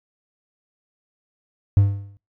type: tone with exponential decay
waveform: triangle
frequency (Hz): 99.9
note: G2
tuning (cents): +33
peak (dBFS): -6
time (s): 1.77-2.17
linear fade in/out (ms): 0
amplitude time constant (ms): 86
effects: noise-tail reverb RT60 0.2 s tail -23 dB re dry + tanh soft clip ceiling -3 dBFS